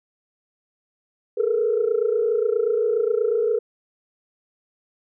sine tone cluster, 420.2 / 449.5 / 477.1 Hz, G#4 / A4 / A#4, +20 / +37 / +40 cents, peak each -22 dBFS, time 1.37-3.59 s, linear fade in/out 10 ms, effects tanh soft clip ceiling -11 dBFS

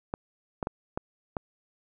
clicks, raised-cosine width 1 ms, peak -16 dBFS, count 5, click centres 0.139 / 0.628 / 0.671 / 0.975 / 1.368 s, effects none

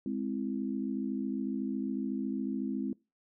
sine chord, Ab augmented, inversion none, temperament equal, 207.7 / 261.6 / 329.6 Hz, Ab3 / C4 / E4, 0 / 0 / 0 cents, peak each -35 / -34 / -39 dBFS, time 0.06-2.93 s, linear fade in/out 2 ms, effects noise-tail reverb RT60 0.3 s tail -25 dB re dry

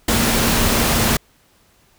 sine tone in noise, 230 Hz, A#3, 23 cents flat, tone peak -23 dBFS, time 0.08-1.17 s, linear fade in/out 5 ms, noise pink, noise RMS -17 dBFS, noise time 0.08-1.17 s, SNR -9 dB, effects pink hiss -56 dBFS RMS until 1.98 s

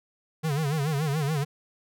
square tone with vibrato, 148.7 Hz, D3, 22 cents sharp, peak -25 dBFS, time 0.43-1.45 s, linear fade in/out 20 ms, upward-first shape sine, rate 7 Hz, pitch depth 140 cents each way, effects none

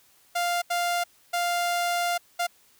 sawtooth tone bursts at uneven times, 698.5 Hz, F5, in tune, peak -20 dBFS, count 4, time 0.35-0.62 / 0.7-1.04 / 1.33-2.18 / 2.39-2.47 s, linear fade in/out 10 ms, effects white hiss -60 dBFS RMS until 2.79 s

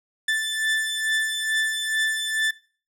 30% pulse beating tone pair, 1760 / 1762.3 Hz, A6 / A6, 0 / +2 cents, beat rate 2.3 Hz, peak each -21 / -25 dBFS, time 0.28-2.51 s, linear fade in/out 5 ms, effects noise-tail reverb RT60 0.4 s tail -20 dB re dry + low-pass 12000 Hz 12 dB/octave

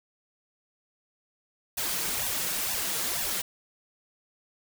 white noise with flanger, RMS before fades -30 dBFS, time 1.77-3.42 s, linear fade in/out 10 ms, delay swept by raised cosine 1.1 to 6.4 ms, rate 2.1 Hz, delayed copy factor +0.85, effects none

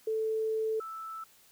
sine tone pair in turn, 440 / 1318.5 Hz, A4 / E6, 0 / 0 cents, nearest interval octave + perfect fifth, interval 1900 cents, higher second, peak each -28 / -38 dBFS, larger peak first, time 0.07-0.8 / 0.8-1.24 s, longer first, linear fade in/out 5 ms, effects white hiss -61 dBFS RMS until 1.51 s

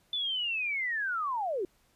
sine linear sweep, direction down, 3520 to 339.8 Hz, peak -29 dBFS, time 0.13-1.65 s, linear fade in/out 2 ms, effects pink hiss -68 dBFS RMS until 1.95 s + resampled to 32000 Hz

